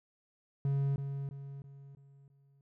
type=tone with echo; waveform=triangle; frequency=138.8 Hz; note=C#3; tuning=3 cents sharp; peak=-26 dBFS; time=0.65-0.96 s; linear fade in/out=2 ms; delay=330 ms; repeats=5; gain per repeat=-7 dB; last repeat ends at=2.61 s; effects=none